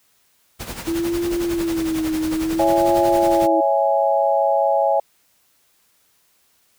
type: noise with tremolo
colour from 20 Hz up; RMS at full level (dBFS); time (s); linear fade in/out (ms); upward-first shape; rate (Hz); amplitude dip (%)
pink; -29; 0.59-3.48; 20; sine; 11; 65
type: tone with vibrato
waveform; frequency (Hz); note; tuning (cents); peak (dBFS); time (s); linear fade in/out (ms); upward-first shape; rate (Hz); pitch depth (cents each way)
sine; 329.6; E4; 0; -19; 0.87-3.61; 10; sine; 0.57; 76
type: chord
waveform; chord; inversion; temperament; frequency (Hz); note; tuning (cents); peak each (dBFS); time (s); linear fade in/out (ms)
sine; C# minor; none; equal; 554.4 / 659.3 / 830.6; C#5 / E5 / G#5; 0 / 0 / 0; -19; 2.59-5; 5
effects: white hiss -61 dBFS RMS until 6.78 s